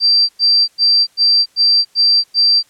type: tone bursts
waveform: sine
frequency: 4699 Hz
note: D8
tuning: in tune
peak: -8 dBFS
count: 7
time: 0-2.63 s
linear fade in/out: 50 ms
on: 290 ms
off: 100 ms
effects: white hiss -53 dBFS RMS until 2.69 s + low-pass 10000 Hz 12 dB/octave